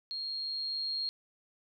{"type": "tone with level ramp", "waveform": "sine", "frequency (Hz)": 4249, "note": "C8", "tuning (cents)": 26, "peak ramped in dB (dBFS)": [-35, -31], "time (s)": [0.11, 1.09], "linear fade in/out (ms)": 0, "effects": []}